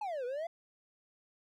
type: exponential two-way sweep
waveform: triangle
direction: down then up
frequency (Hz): 880 to 476.5 to 695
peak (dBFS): -33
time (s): 0.01-0.47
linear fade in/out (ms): 5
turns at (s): 0.25
effects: none